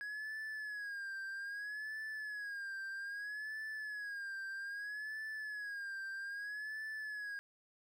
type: tone with vibrato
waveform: triangle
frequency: 1661.2 Hz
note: G#6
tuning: in tune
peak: -39 dBFS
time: 0.01-7.39 s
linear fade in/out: 0 ms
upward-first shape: sine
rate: 0.62 Hz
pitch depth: 91 cents each way
effects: none